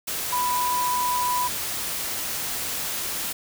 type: tone in noise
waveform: sine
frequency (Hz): 989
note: B5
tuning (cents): +2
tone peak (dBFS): -22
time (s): 0.32-1.48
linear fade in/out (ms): 10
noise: white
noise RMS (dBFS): -29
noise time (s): 0.07-3.33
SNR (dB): +4
effects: none